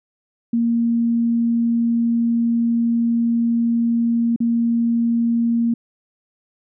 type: tone with dropouts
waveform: sine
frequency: 233.1 Hz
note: A#3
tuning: in tune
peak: -15 dBFS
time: 0.53-5.74 s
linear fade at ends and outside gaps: 5 ms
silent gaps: 4.362-4.403 s
effects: none